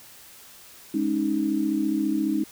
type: chord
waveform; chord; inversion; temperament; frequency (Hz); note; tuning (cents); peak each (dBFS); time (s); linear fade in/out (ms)
sine; Ab suspended fourth; none; just; 207.7 / 276.9 / 311.5; Ab3 / Db4 / Eb4; 0 / -2 / +2; -28 / -27 / -24; 0.94-2.44; 5
effects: white hiss -48 dBFS RMS until 2.51 s